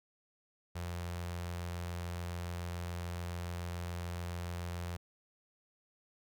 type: tone with notch filter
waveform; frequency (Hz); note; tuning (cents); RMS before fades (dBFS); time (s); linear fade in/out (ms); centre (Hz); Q
sawtooth; 87; F2; -6; -40; 0.75-4.97; 10; 280; 1.3
effects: none